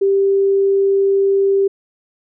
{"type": "tone", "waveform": "sine", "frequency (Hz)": 393, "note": "G4", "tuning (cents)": 4, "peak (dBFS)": -11, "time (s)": [0.01, 1.68], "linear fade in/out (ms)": 10, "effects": []}